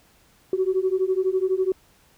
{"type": "beating tone pair", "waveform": "sine", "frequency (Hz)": [370, 382], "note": ["F#4", "G4"], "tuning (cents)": [0, -45], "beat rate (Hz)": 12, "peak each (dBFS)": -22, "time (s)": [0.53, 1.72], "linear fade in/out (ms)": 2, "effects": ["tanh soft clip ceiling -12 dBFS", "pink hiss -58 dBFS RMS until 2.17 s"]}